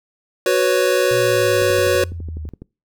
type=chord; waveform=square; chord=F# suspended fourth; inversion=none; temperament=equal; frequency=370 / 493.9 / 554.4 Hz; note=F#4 / B4 / C#5; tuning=0 / 0 / 0 cents; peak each=-19 dBFS; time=0.46-2.04 s; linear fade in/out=2 ms
type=exponential sweep; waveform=sine; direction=down; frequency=123.47 to 75.2 Hz; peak=-26 dBFS; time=1.11-2.49 s; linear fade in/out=0 ms
type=click train; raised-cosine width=3 ms; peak=-21 dBFS; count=13; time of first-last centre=1.62-2.62 s; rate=12 Hz
effects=noise-tail reverb RT60 0.3 s tail -25 dB re dry